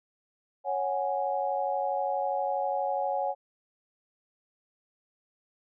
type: chord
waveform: sine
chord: C# suspended fourth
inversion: none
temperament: just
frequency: 554.4 / 739.2 / 831.5 Hz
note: C#5 / F#5 / G#5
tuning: 0 / -2 / +2 cents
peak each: -31 dBFS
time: 0.64-3.35 s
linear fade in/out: 50 ms
effects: none